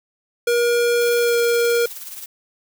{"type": "tone with pitch glide", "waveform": "square", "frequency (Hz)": [476.1, 471.7], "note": ["A#4", "A#4"], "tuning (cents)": [37, 20], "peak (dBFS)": -16, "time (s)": [0.47, 1.86], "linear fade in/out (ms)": 5, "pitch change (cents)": -17, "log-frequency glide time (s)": [1.2, 1.36]}
{"type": "noise with tremolo", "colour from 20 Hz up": "blue", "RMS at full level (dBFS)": -32, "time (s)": [1.01, 2.26], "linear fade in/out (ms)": 2, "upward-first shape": "sine", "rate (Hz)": 19, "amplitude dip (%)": 55}
{"effects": []}